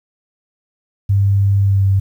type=tone with pitch glide; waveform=sine; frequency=99.2 to 97.27 Hz; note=G2 to G2; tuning=+21 to -13 cents; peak=-10 dBFS; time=1.09-2 s; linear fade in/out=10 ms; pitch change=-34 cents; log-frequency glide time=1.62-1.86 s; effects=8-bit